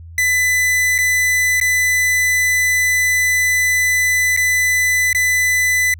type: tone with dropouts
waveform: 45% pulse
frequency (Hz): 2000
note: B6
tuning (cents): +21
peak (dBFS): -13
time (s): 0.18-5.94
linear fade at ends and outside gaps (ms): 2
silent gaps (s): 0.981-0.986 / 1.601-1.612 / 4.365-4.373 / 5.13-5.148
effects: added 83 Hz sine -33 dBFS peak until 5.99 s